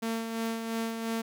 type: tone with tremolo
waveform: sawtooth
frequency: 226.7 Hz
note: A#3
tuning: 48 cents flat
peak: -25 dBFS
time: 0.02-1.22 s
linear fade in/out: 10 ms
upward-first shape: sine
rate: 2.9 Hz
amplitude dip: 45%
effects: none